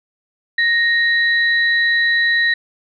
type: tone pair together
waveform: sine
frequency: 1864.7 / 3951 Hz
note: A#6 / B7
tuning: 0 / 0 cents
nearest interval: octave + minor second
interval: 1300 cents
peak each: -13 / -22 dBFS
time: 0.58-2.54 s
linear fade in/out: 5 ms
effects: none